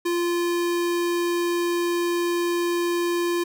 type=tone; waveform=square; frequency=346.5 Hz; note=F4; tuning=14 cents flat; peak=-22 dBFS; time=0.05-3.44 s; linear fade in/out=10 ms; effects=none